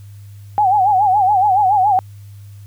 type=tone with vibrato; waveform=sine; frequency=790 Hz; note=G5; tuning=13 cents sharp; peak=-10 dBFS; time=0.58-1.99 s; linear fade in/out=0 ms; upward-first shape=sine; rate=7.1 Hz; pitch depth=130 cents each way; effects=added 101 Hz sine -34 dBFS peak until 2.66 s + white hiss -54 dBFS RMS until 2.66 s